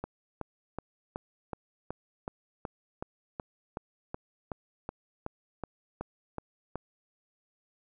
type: click train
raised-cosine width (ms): 1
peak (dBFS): -21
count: 19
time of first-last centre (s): 0.04-6.756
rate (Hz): 2.68
effects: none